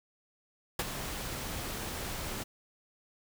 pink noise with ADSR envelope, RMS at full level -29 dBFS, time 0.79-2.44 s, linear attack 4 ms, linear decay 32 ms, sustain -9 dB, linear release 16 ms, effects none

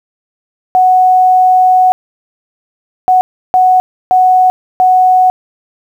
sine tone bursts at uneven times, 740 Hz, F#5, in tune, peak -4 dBFS, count 5, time 0.75-1.92 / 3.08-3.21 / 3.54-3.8 / 4.11-4.5 / 4.8-5.3 s, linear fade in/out 0 ms, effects 7-bit

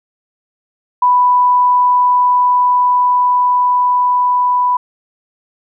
sine tone with level ramp, 990 Hz, B5, 4 cents sharp, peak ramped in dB -7 to -10 dBFS, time 1.02-4.77 s, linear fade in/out 5 ms, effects none

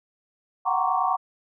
sine tone cluster, 734 / 764 / 933 / 1079 / 1146 Hz, F#5 / G5 / A#5 / C#6 / D6, -14 / -45 / +1 / -47 / -43 cents, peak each -27 dBFS, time 0.65-1.17 s, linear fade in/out 20 ms, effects none

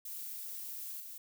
violet noise with level steps, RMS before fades -43 / -47 dBFS, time 0.05-1.18 s, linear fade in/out 5 ms, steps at 1 s, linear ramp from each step 2 ms, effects none

